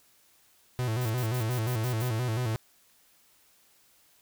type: tone with vibrato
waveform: 45% pulse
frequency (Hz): 117.8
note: A#2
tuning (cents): +19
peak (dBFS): -27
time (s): 0.79-2.56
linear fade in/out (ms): 0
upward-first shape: square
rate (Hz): 5.7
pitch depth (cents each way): 110
type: noise bursts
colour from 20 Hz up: blue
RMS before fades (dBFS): -42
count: 7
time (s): 1.01-2.09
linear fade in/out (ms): 5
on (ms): 90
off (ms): 75
effects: white hiss -63 dBFS RMS until 4.21 s